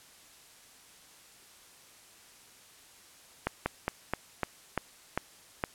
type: slowing click train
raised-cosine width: 0.5 ms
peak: -13 dBFS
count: 8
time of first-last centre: 3.47-5.639 s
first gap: 190 ms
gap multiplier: 1.16
effects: white hiss -56 dBFS RMS until 5.74 s + low-pass 11000 Hz 12 dB/octave